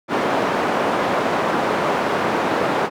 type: band-pass noise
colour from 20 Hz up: white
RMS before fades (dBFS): -20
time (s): 0.08-2.9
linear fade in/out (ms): 50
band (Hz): 200 to 980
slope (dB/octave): 12
effects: none